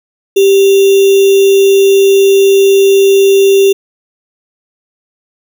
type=tone with sample-and-hold; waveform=sine; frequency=392 Hz; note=G4; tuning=in tune; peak=-3 dBFS; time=0.36-3.73 s; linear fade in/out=10 ms; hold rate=3150 Hz; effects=none